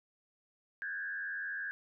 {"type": "tone with frequency modulation", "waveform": "sine", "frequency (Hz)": 1623, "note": "G#6", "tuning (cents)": -40, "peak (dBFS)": -36, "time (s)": [0.82, 1.71], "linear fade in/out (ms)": 0, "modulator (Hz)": 87.4, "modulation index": 1, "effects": []}